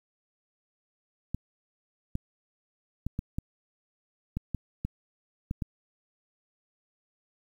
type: clicks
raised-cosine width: 5 ms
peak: -18 dBFS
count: 10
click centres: 1.346 / 2.154 / 3.066 / 3.191 / 3.385 / 4.37 / 4.547 / 4.85 / 5.511 / 5.622 s
effects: 9-bit